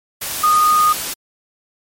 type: tone in noise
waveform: sine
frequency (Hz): 1233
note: D#6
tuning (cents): -16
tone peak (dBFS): -10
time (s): 0.43-0.93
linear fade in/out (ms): 10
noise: white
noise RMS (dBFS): -24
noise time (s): 0.21-1.14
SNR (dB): +11
effects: MP3 64 kbps